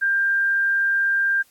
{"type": "tone", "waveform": "sine", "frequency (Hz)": 1592, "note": "G6", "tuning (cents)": 26, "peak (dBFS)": -17, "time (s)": [0.01, 1.43], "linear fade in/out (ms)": 20, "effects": ["white hiss -58 dBFS RMS until 1.5 s", "AAC 64 kbps"]}